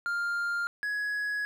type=tone pair in turn; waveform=triangle; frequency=1400 / 1675.7 Hz; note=F6 / G#6; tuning=+4 / +15 cents; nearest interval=minor third; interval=311 cents; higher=second; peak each=-26 / -27 dBFS; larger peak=first; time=0.06-0.67 / 0.83-1.45 s; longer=second; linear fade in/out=0 ms; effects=none